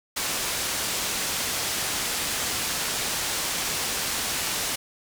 white low-pass noise, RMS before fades -28 dBFS, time 0.16-4.76 s, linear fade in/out 10 ms, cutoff 8900 Hz, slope 12 dB/octave, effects none

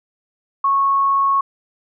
sine tone, 1101 Hz, C#6, 12 cents flat, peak -13 dBFS, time 0.64-1.41 s, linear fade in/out 5 ms, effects none

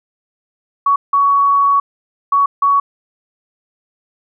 sine tone bursts at uneven times, 1122 Hz, C#6, 21 cents sharp, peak -9 dBFS, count 4, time 0.86-0.96 / 1.13-1.8 / 2.32-2.46 / 2.62-2.8 s, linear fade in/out 5 ms, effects none

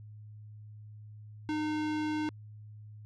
square tone, 305.5 Hz, D#4, 32 cents flat, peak -31 dBFS, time 1.49-2.29 s, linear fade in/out 0 ms, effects added 106 Hz sine -46 dBFS peak until 3.05 s + low-pass 4000 Hz 12 dB/octave

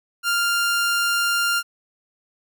sawtooth tone, 1396.9 Hz, F6, in tune, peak -15 dBFS, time 0.23-1.63 s, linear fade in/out 50 ms, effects none

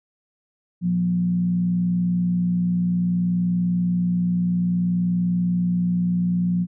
sine tone with frequency modulation, 177.5 Hz, F3, 28 cents sharp, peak -18 dBFS, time 0.81-6.67 s, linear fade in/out 50 ms, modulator 60.6 Hz, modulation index 0.35, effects none

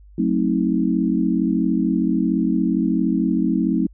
sine chord, F# diminished seventh, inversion none, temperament just, 185 / 222 / 266.4 / 319.7 Hz, F#3 / A3 / C4 / Eb4, 0 / +16 / +31 / +47 cents, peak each -22 dBFS, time 0.18-3.87 s, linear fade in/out 5 ms, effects added 50 Hz sine -43 dBFS peak until 3.93 s

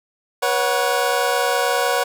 25% pulse chord, B suspended second, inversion none, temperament equal with one note detuned, 484.6 / 554.4 / 740 Hz, B4 / C#5 / F#5, -33 / 0 / 0 cents, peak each -18 dBFS, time 0.42-2.04 s, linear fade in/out 10 ms, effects none

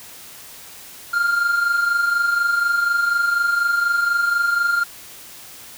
triangle tone pair together, 1379 / 1403.1 Hz, F6 / F6, -22 / +8 cents, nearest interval unison, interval 30 cents, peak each -23 / -15 dBFS, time 1.13-4.84 s, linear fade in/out 10 ms, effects white hiss -40 dBFS RMS until 5.77 s

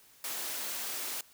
white high-pass noise, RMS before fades -37 dBFS, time 0.24-1.21 s, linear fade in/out 2 ms, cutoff 270 Hz, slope 12 dB/octave, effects white hiss -60 dBFS RMS until 1.33 s

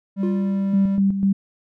triangle tone, 196 Hz, G3, in tune, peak -17 dBFS, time 0.16-1 s, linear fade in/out 50 ms
triangle tone with exponential decay, 350.8 Hz, F4, 8 cents sharp, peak -21 dBFS, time 0.23-1.06 s, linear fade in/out 2 ms, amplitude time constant 180 ms
sine tone with tremolo, 196 Hz, G3, in tune, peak -14 dBFS, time 0.73-1.33 s, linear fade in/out 10 ms, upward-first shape square, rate 4 Hz, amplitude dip 55%
effects none

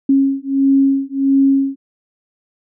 sine beating tone pair, 272.1 / 273.6 Hz, C#4 / C#4, -32 / -23 cents, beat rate 1.5 Hz, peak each -14 dBFS, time 0.09-1.76 s, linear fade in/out 5 ms, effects none

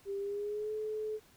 sine tone with pitch glide, 397.1 to 430.5 Hz, G4 to A4, +22 to -38 cents, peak -34 dBFS, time 0.05-1.2 s, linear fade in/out 50 ms, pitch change +140 cents, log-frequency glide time 0.18-0.73 s, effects pink hiss -63 dBFS RMS until 1.36 s

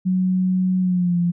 sine tone with pitch glide, 185 to 173.61 Hz, F#3 to F3, 0 to -10 cents, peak -16 dBFS, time 0.05-1.32 s, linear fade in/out 20 ms, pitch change -110 cents, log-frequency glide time 0.8-1.18 s, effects none

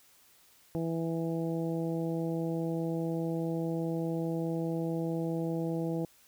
harmonic tone, 164.81 Hz, E3, in tune, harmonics 1 / 2 / 3 / 4 / 5, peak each -33 / -34 / -37 / -43 / -47 dBFS, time 0.75-6.05 s, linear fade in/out 0 ms, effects white hiss -62 dBFS RMS until 6.27 s

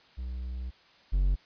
triangle tone pair in turn, 62.5 / 46.6 Hz, B1 / F#1, +21 / +13 cents, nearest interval perfect fourth, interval 508 cents, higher first, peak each -31 / -20 dBFS, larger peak second, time 0.17-0.71 / 1.12-1.36 s, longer first, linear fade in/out 20 ms, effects white hiss -59 dBFS RMS until 1.45 s + resampled to 11025 Hz

